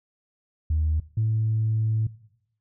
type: tone pair in turn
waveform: sine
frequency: 77.78 / 110 Hz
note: D#2 / A2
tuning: 0 / 0 cents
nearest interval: tritone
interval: 600 cents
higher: second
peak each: -19 / -19 dBFS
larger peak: neither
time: 0.7-1 / 1.17-2.07 s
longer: second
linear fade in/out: 5 ms
effects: noise-tail reverb RT60 0.8 s tail -20 dB re dry + tanh soft clip ceiling -16 dBFS